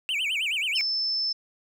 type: tone with vibrato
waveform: triangle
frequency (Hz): 2637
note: E7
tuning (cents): 0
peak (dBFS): -23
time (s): 0.09-0.81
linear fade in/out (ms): 0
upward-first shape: sine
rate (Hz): 9.4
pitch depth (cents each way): 290
type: tone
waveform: sine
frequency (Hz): 5274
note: E8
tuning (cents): 0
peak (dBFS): -24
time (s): 0.75-1.33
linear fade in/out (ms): 10
effects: none